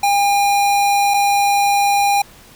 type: tone pair in turn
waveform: square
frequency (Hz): 807 / 807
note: G#5 / G#5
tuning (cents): -50 / -50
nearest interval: unison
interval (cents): 0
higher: neither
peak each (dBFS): -13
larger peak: neither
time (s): 0.03-1.14 / 1.14-2.22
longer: first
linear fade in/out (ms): 5
effects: pink hiss -44 dBFS RMS until 2.55 s